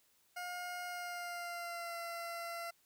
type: tone with pitch glide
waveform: 20% pulse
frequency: 714 to 681 Hz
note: F5 to F5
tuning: +38 to -44 cents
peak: -36 dBFS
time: 0.36-2.71 s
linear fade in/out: 10 ms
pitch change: -82 cents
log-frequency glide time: 0.86-1.97 s
effects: white hiss -72 dBFS RMS until 2.85 s